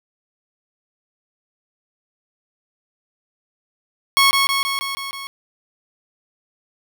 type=tone with echo; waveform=15% pulse; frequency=1100 Hz; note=C#6; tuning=14 cents flat; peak=-5 dBFS; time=4.17-4.31 s; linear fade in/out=0 ms; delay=160 ms; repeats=6; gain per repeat=-3 dB; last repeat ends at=5.27 s; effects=none